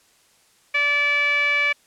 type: tone with low-pass filter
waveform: 5% pulse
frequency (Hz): 579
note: D5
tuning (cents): -25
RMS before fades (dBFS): -20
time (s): 0.74-1.73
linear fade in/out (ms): 10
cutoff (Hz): 2200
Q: 8.6
effects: white hiss -58 dBFS RMS until 1.86 s + low-pass 10000 Hz 12 dB/octave